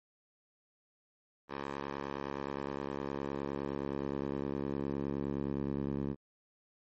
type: tone with band-pass filter sweep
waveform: 10% pulse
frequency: 69.7 Hz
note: C#2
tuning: 10 cents sharp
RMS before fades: -37 dBFS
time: 1.48-6.16 s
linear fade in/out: 50 ms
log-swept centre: 990 to 230 Hz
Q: 0.81
effects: MP3 32 kbps